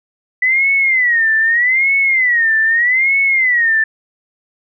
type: tone with vibrato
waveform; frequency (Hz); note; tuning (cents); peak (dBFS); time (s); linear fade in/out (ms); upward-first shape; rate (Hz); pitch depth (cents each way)
sine; 1975.5; B6; 0; -10; 0.42-3.84; 5; sine; 0.81; 190
effects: none